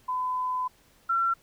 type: tone pair in turn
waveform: sine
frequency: 1010 / 1357.2 Hz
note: B5 / F6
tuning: +39 / -50 cents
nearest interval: perfect fourth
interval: 511 cents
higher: second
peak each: -26 / -22 dBFS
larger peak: second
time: 0.08-0.68 / 1.09-1.34 s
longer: first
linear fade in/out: 10 ms
effects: pink hiss -61 dBFS RMS until 1.42 s